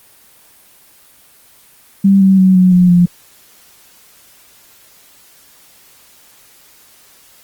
sine tone with pitch steps, 196 / 191.74 / 187.58 / 183.51 / 179.53 / 175.63 Hz, G3 / G3 / F#3 / F#3 / F3 / F3, 0 / -38 / +24 / -14 / +48 / +10 cents, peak -5 dBFS, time 2.04-3.06 s, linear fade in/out 10 ms, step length 170 ms, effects white hiss -46 dBFS RMS until 7.43 s + Opus 24 kbps

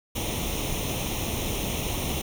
pink noise with comb filter, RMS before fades -29 dBFS, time 0.15-2.22 s, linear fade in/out 10 ms, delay 0.32 ms, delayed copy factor +0.75, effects none

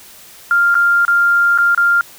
sine tone with dropouts, 1396.9 Hz, F6, in tune, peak -9 dBFS, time 0.51-2.01 s, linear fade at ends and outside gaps 1 ms, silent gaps 0.744-0.752 / 1.051-1.08 / 1.577-1.585 / 1.748-1.776 s, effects white hiss -40 dBFS RMS until 2.18 s

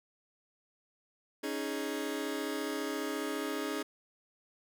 sawtooth chord, C# suspended second, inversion none, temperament just, 277.2 / 311.8 / 415.8 Hz, C#4 / D#4 / G#4, 0 / +4 / +2 cents, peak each -34 dBFS, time 1.43-3.83 s, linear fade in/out 10 ms, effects none

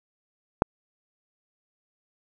click, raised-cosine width 1 ms, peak -3 dBFS, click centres 0.621 s, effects none

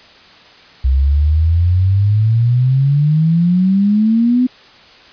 sine exponential sweep, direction up, 64.1 to 255.5 Hz, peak -9 dBFS, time 0.84-4.47 s, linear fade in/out 10 ms, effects white hiss -42 dBFS RMS until 5.12 s + resampled to 11025 Hz

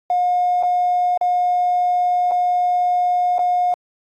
triangle tone with dropouts, 717 Hz, F5, 45 cents sharp, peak -11 dBFS, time 0.1-3.74 s, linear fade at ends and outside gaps 2 ms, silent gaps 0.627-0.633 / 1.175-1.212 / 2.312-2.317 / 3.383-3.391 s, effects tanh soft clip ceiling -12 dBFS + AAC 64 kbps

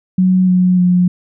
sine tone with pitch steps, 185 / 182.14 / 179.32 Hz, F#3 / F#3 / F3, 0 / -27 / +46 cents, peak -8 dBFS, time 0.18-1.08 s, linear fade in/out 5 ms, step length 300 ms, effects none

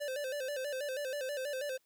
square tone with vibrato, 550 Hz, C#5, 14 cents flat, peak -36 dBFS, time 0-1.78 s, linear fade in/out 20 ms, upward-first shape square, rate 6.2 Hz, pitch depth 100 cents each way, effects white hiss -75 dBFS RMS until 1.85 s

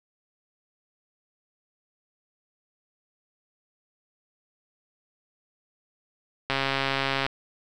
click train, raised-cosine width 0.3 ms, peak -9 dBFS, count 105, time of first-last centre 6.5-7.265 s, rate 136 Hz, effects none

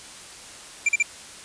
square tone bursts, 2363 Hz, D7, 10 cents sharp, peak -17 dBFS, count 3, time 0.86-1.027 s, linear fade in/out 5 ms, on 29 ms, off 40 ms, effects white hiss -42 dBFS RMS until 1.44 s + resampled to 22050 Hz

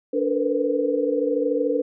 sine tone cluster, 289.9 / 450 / 483.1 / 504 Hz, D4 / A4 / B4 / B4, -22 / +39 / -38 / +35 cents, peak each -25 dBFS, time 0.13-1.82 s, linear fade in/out 10 ms, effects none

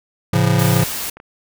square chord, A augmented, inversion none, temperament just, 110 / 137.5 / 171.88 Hz, A2 / C#3 / E#3, 0 / -14 / -27 cents, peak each -18 dBFS, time 0.33-0.84 s, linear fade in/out 5 ms
white noise, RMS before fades -25 dBFS, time 0.59-1.1 s, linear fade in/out 5 ms
clicks, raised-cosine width 0.5 ms, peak -23 dBFS, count 5, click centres 0.698 / 0.759 / 0.796 / 1.17 / 1.201 s
effects none

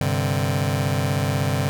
sawtooth chord, G suspended fourth, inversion none, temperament just, 98 / 130.67 / 147 Hz, G2 / C3 / D3, 0 / -2 / +2 cents, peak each -20 dBFS, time 0.01-1.69 s, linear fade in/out 0 ms, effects none

